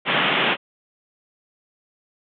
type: band-pass noise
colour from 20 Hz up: white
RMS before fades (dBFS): -20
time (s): 0.05-0.57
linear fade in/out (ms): 50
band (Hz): 140 to 3400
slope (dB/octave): 96
effects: none